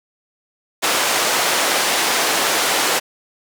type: band-pass noise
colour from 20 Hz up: pink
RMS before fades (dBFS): -18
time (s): 0.82-3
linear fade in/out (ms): 20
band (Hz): 520 to 11000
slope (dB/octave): 12
effects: none